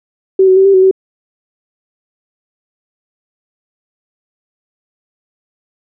sine tone with pitch steps, 381.7 / 374.6 / 384.3 / 392.9 / 375.2 / 380.6 Hz, G4 / F#4 / G4 / G4 / F#4 / F#4, -46 / +21 / -34 / +4 / +24 / +49 cents, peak -4 dBFS, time 0.39-0.912 s, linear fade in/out 5 ms, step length 87 ms, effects none

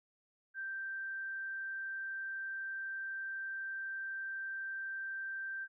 sine tone, 1568 Hz, G6, in tune, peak -38 dBFS, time 0.54-5.68 s, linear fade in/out 50 ms, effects none

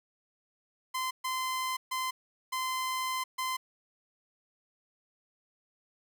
sawtooth tone bursts at uneven times, 1033 Hz, C6, 22 cents flat, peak -27 dBFS, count 5, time 0.94-1.11 / 1.24-1.77 / 1.91-2.11 / 2.52-3.24 / 3.38-3.57 s, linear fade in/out 10 ms, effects none

